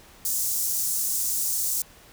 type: high-pass noise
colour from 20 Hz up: pink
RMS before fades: -26 dBFS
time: 0.25-1.82 s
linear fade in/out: 2 ms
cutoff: 6600 Hz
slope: 24 dB/octave
effects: pink hiss -51 dBFS RMS until 2.12 s